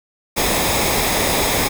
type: noise with comb filter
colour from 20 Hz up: pink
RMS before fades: -18 dBFS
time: 0.36-1.69 s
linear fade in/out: 20 ms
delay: 0.68 ms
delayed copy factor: -0.5
effects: none